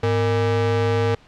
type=ring-modulated tone; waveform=square; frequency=179.1 Hz; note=F3; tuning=44 cents sharp; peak=-15 dBFS; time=0.03-1.15 s; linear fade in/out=5 ms; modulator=283 Hz; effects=pink hiss -51 dBFS RMS until 1.27 s + low-pass 4000 Hz 12 dB/octave